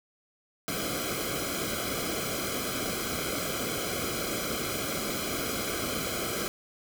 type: noise with comb filter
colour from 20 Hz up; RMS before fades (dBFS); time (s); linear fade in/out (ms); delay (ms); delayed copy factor
pink; -32; 0.68-6.48; 0; 1.1; -1
effects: none